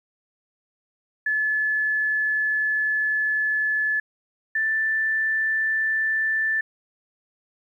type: tone pair in turn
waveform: sine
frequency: 1724 / 1765.3 Hz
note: A6 / A6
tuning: -36 / +5 cents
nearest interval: unison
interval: 41 cents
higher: second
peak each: -20 dBFS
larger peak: neither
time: 1.26-4 / 4.55-6.61 s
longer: first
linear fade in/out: 5 ms
effects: 10-bit